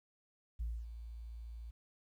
sine tone with ADSR envelope, 57 Hz, A#1, 38 cents flat, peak -33 dBFS, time 0.59-1.71 s, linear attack 17 ms, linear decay 250 ms, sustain -11 dB, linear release 10 ms, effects tanh soft clip ceiling -33 dBFS + 12-bit

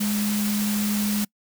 sine tone in noise, 207.7 Hz, G#3, in tune, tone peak -22 dBFS, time 0-1.25 s, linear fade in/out 10 ms, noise white, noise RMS -30 dBFS, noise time 0-1.25 s, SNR +5 dB, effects noise-tail reverb RT60 0.1 s tail -26 dB re dry

